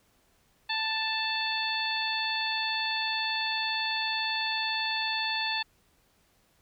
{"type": "harmonic tone", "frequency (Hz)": 882, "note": "A5", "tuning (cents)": 4, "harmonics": [1, 2, 3, 4, 5], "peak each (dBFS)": [-34, -34, -34, -34, -34], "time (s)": [0.69, 5.63], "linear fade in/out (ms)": 10, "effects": ["pink hiss -67 dBFS RMS until 6.61 s"]}